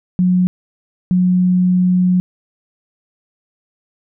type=tone pair in turn; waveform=sine; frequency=181.6 / 181.6 Hz; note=F#3 / F#3; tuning=-32 / -32 cents; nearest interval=unison; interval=0 cents; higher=neither; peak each=-10 dBFS; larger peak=neither; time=0.19-0.47 / 1.11-2.2 s; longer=second; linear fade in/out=0 ms; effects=none